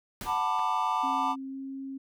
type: noise with exponential decay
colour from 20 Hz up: pink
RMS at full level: -37 dBFS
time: 0.21-0.56 s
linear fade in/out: 1 ms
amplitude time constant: 75 ms
type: chord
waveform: triangle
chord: B minor seventh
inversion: second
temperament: just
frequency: 740.8 / 889 / 987.8 / 1185.3 Hz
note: F#5 / A5 / B5 / D6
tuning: +2 / +18 / 0 / +16 cents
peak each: -32 / -28 / -29 / -29 dBFS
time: 0.25-1.36 s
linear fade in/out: 50 ms
type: clicks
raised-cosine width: 0.3 ms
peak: -32 dBFS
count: 2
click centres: 0.589 / 0.596 s
type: tone with pitch glide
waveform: sine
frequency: 267.7 to 269.7 Hz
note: C4 to C#4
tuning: +40 to -47 cents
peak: -35 dBFS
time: 1.03-1.98 s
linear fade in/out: 10 ms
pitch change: +13 cents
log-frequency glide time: 1.48-1.6 s
effects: none